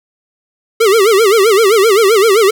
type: tone with vibrato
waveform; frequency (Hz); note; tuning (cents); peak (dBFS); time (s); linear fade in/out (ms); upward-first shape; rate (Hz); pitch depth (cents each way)
square; 420; G#4; +19; -7; 0.8-2.51; 10; sine; 7.7; 180
effects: none